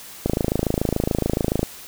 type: click train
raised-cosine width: 2 ms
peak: -6 dBFS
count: 38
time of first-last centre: 0.26-1.63 s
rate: 27 Hz
effects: white hiss -40 dBFS RMS until 1.87 s